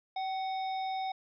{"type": "harmonic tone with a mistuned harmonic", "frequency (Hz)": 740, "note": "F#5", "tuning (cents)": 0, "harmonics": [1, 3, 5, 7], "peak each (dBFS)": [-32, -46, -46, -53], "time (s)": [0.16, 1.12], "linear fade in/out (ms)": 5, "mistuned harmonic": 1, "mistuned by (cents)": 53, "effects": []}